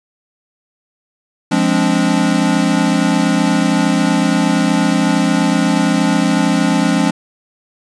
square chord, D half-diminished seventh, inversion first, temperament equal with one note detuned, 174.61 / 207.7 / 261.6 / 290 Hz, F3 / Ab3 / C4 / D4, 0 / 0 / 0 / -22 cents, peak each -18 dBFS, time 1.51-7.11 s, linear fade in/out 10 ms, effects resampled to 22050 Hz + 8-bit

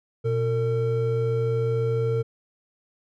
triangle tone pair together, 120 / 454 Hz, B2 / A#4, -49 / -46 cents, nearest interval octave + major seventh, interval 2303 cents, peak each -22 dBFS, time 0.24-2.23 s, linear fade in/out 20 ms, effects none

